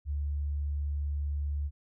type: tone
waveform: sine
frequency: 72.4 Hz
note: D2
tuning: 24 cents flat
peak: -29 dBFS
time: 0.05-1.71 s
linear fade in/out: 50 ms
effects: none